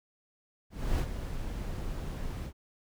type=noise with ADSR envelope; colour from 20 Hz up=brown; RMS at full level=-27 dBFS; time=0.7-2.53 s; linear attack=290 ms; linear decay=67 ms; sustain=-9 dB; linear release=75 ms; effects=none